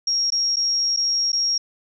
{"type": "tone with dropouts", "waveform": "sine", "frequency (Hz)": 5588, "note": "F8", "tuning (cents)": 0, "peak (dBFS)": -18, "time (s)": [0.07, 1.58], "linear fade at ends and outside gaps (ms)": 5, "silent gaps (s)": [[0.304, 0.321], [0.56, 0.567], [0.964, 0.971], [1.32, 1.329]], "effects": []}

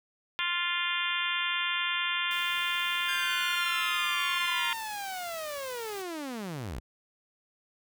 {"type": "harmonic tone", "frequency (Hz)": 349.2, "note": "F4", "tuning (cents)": 0, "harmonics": [3, 4, 5, 6, 7, 8, 9, 10], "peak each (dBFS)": [-36, -36, -36, -36, -36, -36, -36, -36], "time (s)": [0.39, 4.73], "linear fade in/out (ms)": 0}
{"type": "noise", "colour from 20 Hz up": "white", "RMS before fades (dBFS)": -47, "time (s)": [2.31, 6.02], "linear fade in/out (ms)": 0}
{"type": "linear sweep", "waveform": "sawtooth", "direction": "down", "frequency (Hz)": [1619, 45.14], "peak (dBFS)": -31, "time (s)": [3.08, 6.8], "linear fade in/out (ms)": 10}
{"effects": []}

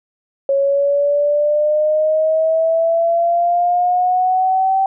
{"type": "exponential sweep", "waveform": "sine", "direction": "up", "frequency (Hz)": [549, 775], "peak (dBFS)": -12, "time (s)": [0.49, 4.86], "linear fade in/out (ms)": 2, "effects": []}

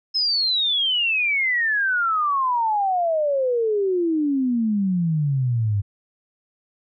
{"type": "exponential sweep", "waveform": "sine", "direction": "down", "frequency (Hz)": [5220, 98.1], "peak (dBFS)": -18, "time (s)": [0.14, 5.82], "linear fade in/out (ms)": 20, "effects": []}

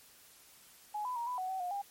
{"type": "tone with pitch steps", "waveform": "sine", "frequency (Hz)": [840, 1000, 942, 993, 744, 759, 716, 803], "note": ["G#5", "B5", "A#5", "B5", "F#5", "F#5", "F5", "G5"], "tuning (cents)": [19, 21, 18, 9, 9, 44, 43, 41], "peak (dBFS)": -34, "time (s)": [0.94, 1.82], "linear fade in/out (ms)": 10, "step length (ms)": 110, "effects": ["white hiss -59 dBFS RMS until 1.9 s", "MP3 64 kbps"]}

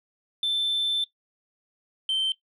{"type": "tone pair in turn", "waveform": "sine", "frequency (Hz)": [3540, 3110], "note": ["A7", "G7"], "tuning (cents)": [10, -14], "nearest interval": "major second", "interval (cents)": 224, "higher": "first", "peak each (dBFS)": -20, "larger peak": "neither", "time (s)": [[0.43, 1.04], [2.09, 2.32]], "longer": "first", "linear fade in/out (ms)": 2, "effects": ["noise-tail reverb RT60 0.1 s tail -17 dB re dry", "tanh soft clip ceiling -21 dBFS"]}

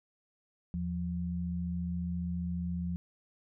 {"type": "tone pair together", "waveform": "sine", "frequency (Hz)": [80.6, 175.28], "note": ["E2", "F3"], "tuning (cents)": [-38, 7], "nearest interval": "octave + minor second", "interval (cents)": 1345, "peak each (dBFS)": [-37, -33], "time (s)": [0.74, 2.96], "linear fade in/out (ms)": 0, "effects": []}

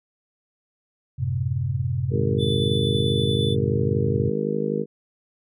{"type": "chord", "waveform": "sine", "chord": "F# diminished", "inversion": "none", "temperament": "equal", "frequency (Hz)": [92.5, 110, 130.81], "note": ["F#2", "A2", "C3"], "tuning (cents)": [0, 0, 0], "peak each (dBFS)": [-27, -29, -24], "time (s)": [1.18, 4.31], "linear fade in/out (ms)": 20}
{"type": "harmonic tone", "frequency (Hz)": 51.91, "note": "G#1", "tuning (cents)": 0, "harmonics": [3, 4, 5, 6, 7, 8, 9], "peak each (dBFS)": [-30, -28, -33, -33, -33, -28, -27], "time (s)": [2.1, 4.86], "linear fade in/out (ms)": 50}
{"type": "tone with tremolo", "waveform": "triangle", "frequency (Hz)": 3489, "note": "A7", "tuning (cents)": -15, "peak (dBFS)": -25, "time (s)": [2.38, 3.56], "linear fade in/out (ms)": 50, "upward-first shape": "sine", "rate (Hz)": 8.8, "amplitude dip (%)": 25}
{"effects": []}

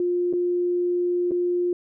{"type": "tone with dropouts", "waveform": "sine", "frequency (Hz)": 353.6, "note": "F4", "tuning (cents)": 22, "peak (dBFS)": -20, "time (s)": [0, 1.73], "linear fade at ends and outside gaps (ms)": 2, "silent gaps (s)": [[0.328, 0.335], [1.31, 1.317]], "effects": []}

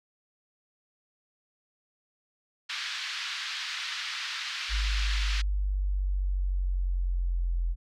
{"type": "band-pass noise", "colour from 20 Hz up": "white", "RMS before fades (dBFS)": -35, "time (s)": [2.69, 5.42], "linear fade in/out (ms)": 10, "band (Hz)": [1300, 4500], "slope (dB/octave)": 24}
{"type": "exponential sweep", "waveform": "sine", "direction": "down", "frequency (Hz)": [52, 42.6], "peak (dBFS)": -25, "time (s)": [4.69, 7.76], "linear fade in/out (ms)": 50}
{"effects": []}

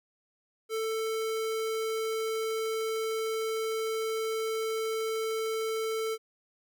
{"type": "tone", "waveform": "square", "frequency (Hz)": 443.4, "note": "A4", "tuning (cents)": 13, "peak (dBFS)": -30, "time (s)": [0.69, 6.18], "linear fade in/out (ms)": 50, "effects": []}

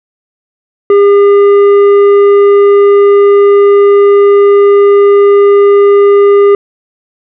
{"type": "tone with tanh clipping", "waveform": "triangle", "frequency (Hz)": 403.6, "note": "G#4", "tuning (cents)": -49, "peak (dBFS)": -3, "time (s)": [0.9, 6.55], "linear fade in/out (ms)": 2, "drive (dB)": 12, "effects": []}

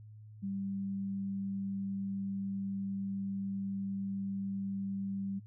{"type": "tone", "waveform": "sine", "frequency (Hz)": 196, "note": "G3", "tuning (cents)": 0, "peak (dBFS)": -34, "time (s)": [0.42, 5.4], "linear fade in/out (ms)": 20, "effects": ["noise-tail reverb RT60 0.1 s tail -26 dB re dry", "added 107 Hz sine -49 dBFS peak until 5.46 s"]}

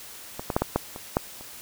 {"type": "clicks", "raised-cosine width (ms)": 1, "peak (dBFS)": [-18, -12, -6, -8, -7, -23, -6, -28], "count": 8, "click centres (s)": [0.395, 0.502, 0.565, 0.62, 0.76, 0.961, 1.169, 1.41], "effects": ["white hiss -43 dBFS RMS until 1.61 s"]}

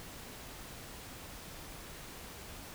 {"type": "silence", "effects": ["pink hiss -48 dBFS RMS until 2.74 s"]}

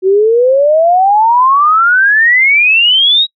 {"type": "exponential sweep", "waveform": "sine", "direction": "up", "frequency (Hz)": [368.6, 3868], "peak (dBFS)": -5, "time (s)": [0.02, 3.27], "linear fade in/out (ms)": 50, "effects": ["noise-tail reverb RT60 0.1 s tail -26 dB re dry"]}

